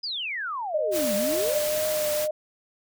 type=exponential two-way sweep; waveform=sine; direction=down then up; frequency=5100 to 196 to 637 Hz; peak=-28 dBFS; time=0.03-1.59 s; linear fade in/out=10 ms; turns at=1.15 s
type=tone with vibrato; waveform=sine; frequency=609 Hz; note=D#5; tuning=37 cents flat; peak=-24 dBFS; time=0.74-2.31 s; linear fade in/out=5 ms; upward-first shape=triangle; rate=2 Hz; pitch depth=31 cents each way
type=noise; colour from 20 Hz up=white; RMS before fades=-31 dBFS; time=0.91-2.28 s; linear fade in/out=50 ms
effects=none